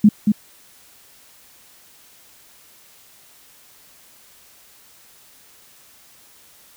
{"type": "tone with echo", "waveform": "sine", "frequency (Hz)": 210, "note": "G#3", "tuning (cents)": 19, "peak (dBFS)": -6, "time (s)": [0.04, 0.09], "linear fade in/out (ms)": 5, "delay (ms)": 230, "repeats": 1, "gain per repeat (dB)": -5, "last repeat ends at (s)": 0.32, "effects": ["white hiss -50 dBFS RMS until 6.76 s"]}